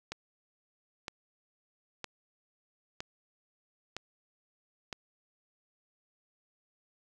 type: click train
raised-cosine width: 0.2 ms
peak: -20 dBFS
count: 6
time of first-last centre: 0.12-4.928 s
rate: 1.04 Hz
effects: none